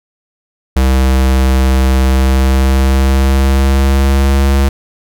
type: tone with pitch glide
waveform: square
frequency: 65.5 to 68.48 Hz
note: C2 to C#2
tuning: +2 to -20 cents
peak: -8 dBFS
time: 0.76-4.69 s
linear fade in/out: 5 ms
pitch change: +78 cents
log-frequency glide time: 2.04-4.51 s
effects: none